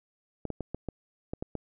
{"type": "clicks", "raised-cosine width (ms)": 2, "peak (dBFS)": -20, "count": 8, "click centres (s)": [0.453, 0.503, 0.607, 0.746, 0.887, 1.335, 1.425, 1.553], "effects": []}